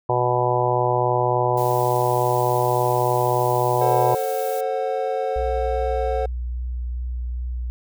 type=harmonic tone; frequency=123.47 Hz; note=B2; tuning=in tune; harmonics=1 / 3 / 4 / 5 / 6 / 7 / 8; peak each=-25 / -25 / -25 / -25 / -25 / -25 / -25 dBFS; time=0.09-4.15 s; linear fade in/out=5 ms
type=noise; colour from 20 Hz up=blue; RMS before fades=-37 dBFS; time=1.57-4.61 s; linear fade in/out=5 ms
type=chord; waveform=triangle; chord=F# diminished; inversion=first; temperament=just; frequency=444 / 532.8 / 740 Hz; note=A4 / C5 / F#5; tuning=+16 / +31 / 0 cents; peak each=-24 / -23 / -24 dBFS; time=3.81-6.26 s; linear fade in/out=5 ms
type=tone with vibrato; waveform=sine; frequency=61 Hz; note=B1; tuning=21 cents flat; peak=-24 dBFS; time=5.36-7.7 s; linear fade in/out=0 ms; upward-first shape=sine; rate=2.5 Hz; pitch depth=16 cents each way
effects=none